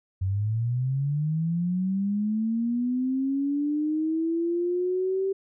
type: linear sweep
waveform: sine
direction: up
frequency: 91.9 to 390 Hz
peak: -23 dBFS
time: 0.21-5.33 s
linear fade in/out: 10 ms
effects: none